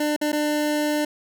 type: tone with dropouts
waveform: 25% pulse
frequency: 298.9 Hz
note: D4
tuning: 31 cents sharp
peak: -17 dBFS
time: 0-1.05 s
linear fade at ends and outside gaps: 5 ms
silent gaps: 0.164-0.213 / 0.32-0.328 s
effects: none